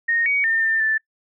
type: tone with pitch steps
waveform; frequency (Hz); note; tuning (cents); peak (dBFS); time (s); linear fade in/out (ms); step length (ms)
sine; 1853 / 2251 / 1810 / 1795 / 1761; A#6 / C#7 / A6 / A6 / A6; -11 / +26 / +48 / +34 / +1; -17; 0.08-0.98; 10; 180
effects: noise-tail reverb RT60 0.1 s tail -23 dB re dry